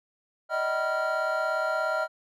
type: tone cluster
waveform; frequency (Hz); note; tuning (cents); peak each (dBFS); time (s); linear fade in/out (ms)
triangle; 598 / 635 / 761 / 975 / 1386; D5 / D#5 / F#5 / B5 / F6; +31 / +35 / +48 / -23 / -14; -33 / -27 / -33 / -35 / -27; 0.49-2.08; 50
effects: none